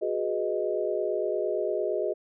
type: chord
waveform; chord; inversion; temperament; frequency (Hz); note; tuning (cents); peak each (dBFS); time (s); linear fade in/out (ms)
sine; G# minor seventh; third; equal with one note detuned; 366.6 / 415.3 / 493.9 / 622.3; F#4 / G#4 / B4 / D#5; -16 / 0 / 0 / 0; -31 / -30 / -34 / -30; 0.01-2.14; 20
effects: none